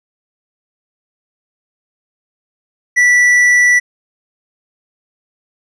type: tone with tanh clipping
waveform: sine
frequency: 1961 Hz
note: B6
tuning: 13 cents flat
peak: -8 dBFS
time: 2.96-3.8 s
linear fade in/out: 20 ms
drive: 7 dB
effects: none